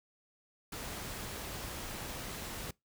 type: noise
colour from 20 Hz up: pink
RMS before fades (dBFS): -42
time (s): 0.72-2.71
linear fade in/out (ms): 5
effects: noise-tail reverb RT60 0.2 s tail -25 dB re dry